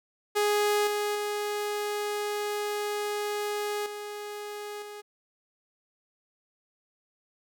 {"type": "tone with level steps", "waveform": "sawtooth", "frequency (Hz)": 415.3, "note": "G#4", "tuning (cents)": 0, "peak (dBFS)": [-19, -23, -25, -32, -36], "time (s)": [0.35, 5.02], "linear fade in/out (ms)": 20, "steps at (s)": [0.87, 1.15, 3.86, 4.82], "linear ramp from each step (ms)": 2, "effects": []}